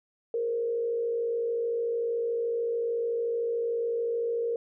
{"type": "tone with frequency modulation", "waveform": "sine", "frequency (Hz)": 466.2, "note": "A#4", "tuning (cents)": 0, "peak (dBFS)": -26, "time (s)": [0.34, 4.56], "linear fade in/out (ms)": 2, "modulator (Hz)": 53.6, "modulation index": 0.48, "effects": []}